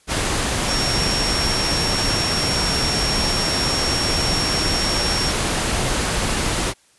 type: tone in noise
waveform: sine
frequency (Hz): 5520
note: F8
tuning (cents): -21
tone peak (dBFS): -22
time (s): 0.66-5.33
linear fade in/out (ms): 50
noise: pink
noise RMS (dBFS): -21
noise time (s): 0.07-6.74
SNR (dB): -4
effects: white hiss -56 dBFS RMS until 6.98 s + resampled to 24000 Hz